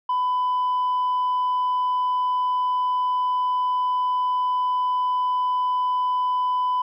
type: tone with tanh clipping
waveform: triangle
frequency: 1000 Hz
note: B5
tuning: 21 cents sharp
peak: -20 dBFS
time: 0.09-6.82 s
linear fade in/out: 5 ms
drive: 6 dB
effects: none